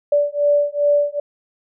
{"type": "beating tone pair", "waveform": "sine", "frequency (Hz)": [580, 582.5], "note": ["D5", "D5"], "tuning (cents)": [-22, -14], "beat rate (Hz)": 2.5, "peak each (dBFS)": -17, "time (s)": [0.12, 1.2], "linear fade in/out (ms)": 5, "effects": []}